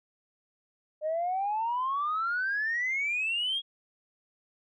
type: exponential sweep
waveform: sine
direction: up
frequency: 603 to 3322 Hz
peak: -26 dBFS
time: 1.01-3.62 s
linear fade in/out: 50 ms
effects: tanh soft clip ceiling -23 dBFS